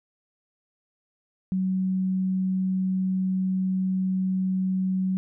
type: tone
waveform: sine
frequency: 187.6 Hz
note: F#3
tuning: 24 cents sharp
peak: -22 dBFS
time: 1.52-5.17 s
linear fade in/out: 0 ms
effects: none